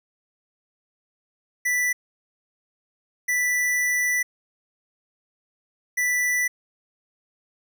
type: tone bursts at uneven times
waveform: square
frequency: 1975.5 Hz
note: B6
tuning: in tune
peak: -21 dBFS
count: 3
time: 1.65-1.93 / 3.28-4.23 / 5.97-6.48 s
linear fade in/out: 10 ms
effects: none